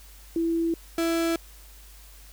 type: tone pair in turn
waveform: sine / 35% pulse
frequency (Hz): 332.1 / 332.1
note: E4 / E4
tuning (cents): +13 / +13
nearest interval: unison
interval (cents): 0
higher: neither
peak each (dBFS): -22 / -21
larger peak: second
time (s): 0.36-0.74 / 0.98-1.36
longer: neither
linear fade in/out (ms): 2
effects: added 50 Hz sine -47 dBFS peak until 2.32 s + white hiss -52 dBFS RMS until 2.32 s